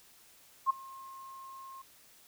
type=tone with ADSR envelope; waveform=sine; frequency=1068 Hz; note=C6; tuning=35 cents sharp; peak=-21 dBFS; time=0.66-1.82 s; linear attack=39 ms; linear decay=11 ms; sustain=-24 dB; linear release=7 ms; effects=white hiss -60 dBFS RMS until 2.27 s